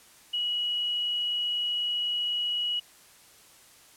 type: tone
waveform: sine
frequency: 2916 Hz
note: F#7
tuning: 26 cents flat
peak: -26 dBFS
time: 0.33-2.8 s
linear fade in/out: 10 ms
effects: white hiss -55 dBFS RMS until 3.96 s + low-pass 12000 Hz 12 dB/octave